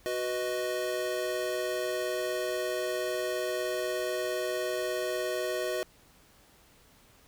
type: chord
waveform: square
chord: B major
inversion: second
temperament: equal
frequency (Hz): 370 / 493.9 / 622.3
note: F#4 / B4 / D#5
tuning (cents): 0 / 0 / 0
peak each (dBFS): -35 / -36 / -34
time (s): 0.06-5.83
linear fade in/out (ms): 0
effects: pink hiss -60 dBFS RMS until 7.27 s